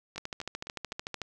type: two click trains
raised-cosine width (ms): 0.2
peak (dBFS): -24 / -18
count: 4 / 15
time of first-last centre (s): 0.16-0.925 / 0.18-1.217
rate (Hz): 3.92 / 13.5
effects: none